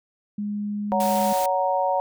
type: tone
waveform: sine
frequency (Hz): 206.7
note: G#3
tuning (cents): -8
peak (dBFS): -25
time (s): 0.38-1.33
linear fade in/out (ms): 5
type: chord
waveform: sine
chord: F# major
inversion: second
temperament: equal with one note detuned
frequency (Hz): 561.1 / 740 / 932.3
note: C#5 / F#5 / A#5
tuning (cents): +21 / 0 / 0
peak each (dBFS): -24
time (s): 0.92-2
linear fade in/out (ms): 0
type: noise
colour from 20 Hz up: white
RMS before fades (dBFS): -33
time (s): 1-1.46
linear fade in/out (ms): 2
effects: none